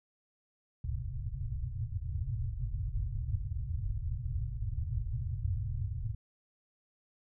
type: low-pass noise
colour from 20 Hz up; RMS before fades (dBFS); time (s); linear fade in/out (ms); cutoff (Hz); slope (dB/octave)
white; -35; 0.84-6.15; 5; 130; 96
effects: none